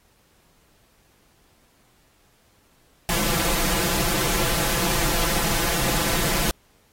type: noise with comb filter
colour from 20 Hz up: pink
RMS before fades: -23 dBFS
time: 3.09-6.51 s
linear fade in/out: 0 ms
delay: 5.9 ms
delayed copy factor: +0.95
effects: pink hiss -61 dBFS RMS until 6.92 s + AAC 48 kbps